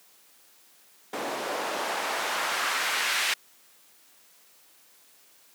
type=noise with band-pass filter sweep; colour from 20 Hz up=white; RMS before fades=-29 dBFS; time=1.13-3.34 s; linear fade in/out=5 ms; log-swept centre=450 to 2200 Hz; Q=1.1; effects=white hiss -58 dBFS RMS until 5.54 s + high-pass 200 Hz 12 dB/octave